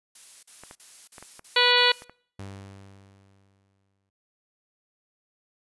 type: noise bursts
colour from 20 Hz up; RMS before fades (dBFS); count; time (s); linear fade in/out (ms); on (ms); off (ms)
blue; -46; 6; 0.15-2.045; 5; 280; 43
type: clicks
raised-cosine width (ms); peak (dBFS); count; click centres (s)
0.5; -28; 8; 0.636 / 0.711 / 1.182 / 1.226 / 1.394 / 1.817 / 2.021 / 2.096
type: harmonic tone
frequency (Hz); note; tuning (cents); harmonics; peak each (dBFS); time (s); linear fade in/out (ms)
490; B4; -14; 1 / 2 / 3 / 4 / 5 / 6 / 7 / 8 / 9; -26 / -26 / -26 / -26 / -26 / -26 / -26 / -26 / -26; 1.56-1.92; 5
type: tone with exponential decay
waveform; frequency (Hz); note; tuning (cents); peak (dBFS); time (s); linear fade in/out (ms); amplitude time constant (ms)
sawtooth; 98; G2; 0; -32; 2.39-4.1; 5; 370
effects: noise-tail reverb RT60 0.6 s tail -25 dB re dry + resampled to 24000 Hz